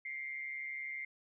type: tone with amplitude modulation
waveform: sine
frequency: 2104 Hz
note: C7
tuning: 9 cents sharp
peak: -36 dBFS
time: 0.05-1.05 s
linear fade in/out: 5 ms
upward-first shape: sine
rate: 140 Hz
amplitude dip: 65%
effects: none